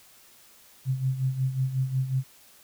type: tone with tremolo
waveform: sine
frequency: 131.5 Hz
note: C3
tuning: 9 cents sharp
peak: -21 dBFS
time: 0.85-2.24 s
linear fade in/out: 50 ms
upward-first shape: sine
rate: 5.5 Hz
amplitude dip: 70%
effects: white hiss -55 dBFS RMS until 2.63 s